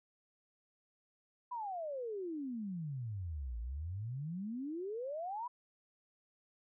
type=exponential two-way sweep; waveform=sine; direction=down then up; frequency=1008 to 55 to 1008 Hz; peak=-38 dBFS; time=1.51-5.48 s; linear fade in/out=10 ms; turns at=3.59 s; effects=none